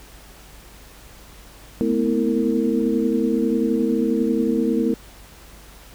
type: tone cluster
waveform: sine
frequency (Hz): 217.7 / 239.3 / 249.7 / 325.3 / 458.1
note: A3 / A#3 / B3 / E4 / A#4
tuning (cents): -18 / +46 / +19 / -23 / -30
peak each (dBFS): -23 / -31 / -22 / -23 / -24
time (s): 1.81-4.94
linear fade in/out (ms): 0
effects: added 50 Hz sine -46 dBFS peak until 5.94 s + pink hiss -46 dBFS RMS until 5.94 s